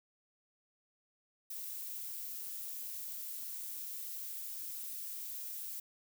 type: noise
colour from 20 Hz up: violet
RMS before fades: -43 dBFS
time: 1.5-5.8 s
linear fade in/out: 5 ms
effects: none